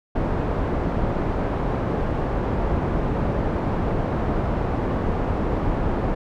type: low-pass noise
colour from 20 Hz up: pink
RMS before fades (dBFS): -23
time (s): 0.15-6.15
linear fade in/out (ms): 10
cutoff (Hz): 900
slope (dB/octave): 12
effects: none